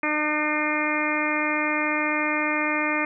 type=harmonic tone; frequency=302.4 Hz; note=D#4; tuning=49 cents flat; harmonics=1 / 2 / 3 / 4 / 5 / 6 / 7 / 8; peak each=-28 / -31 / -32 / -30 / -34 / -31 / -28 / -29 dBFS; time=0.03-3.05 s; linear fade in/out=2 ms; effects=none